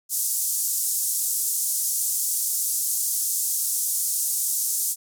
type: band-pass noise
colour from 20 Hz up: white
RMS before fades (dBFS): -25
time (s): 0.09-4.96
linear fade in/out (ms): 50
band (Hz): 6400 to 13000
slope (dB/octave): 24
effects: none